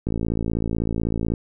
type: click train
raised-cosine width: 3 ms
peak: -11 dBFS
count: 72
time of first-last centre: 0.07-1.338 s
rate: 56 Hz
effects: none